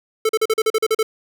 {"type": "tone bursts", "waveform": "square", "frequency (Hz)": 440, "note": "A4", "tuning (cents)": 0, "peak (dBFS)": -15, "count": 10, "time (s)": [0.25, 1.03], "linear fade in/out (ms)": 5, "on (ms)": 42, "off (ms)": 40, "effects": []}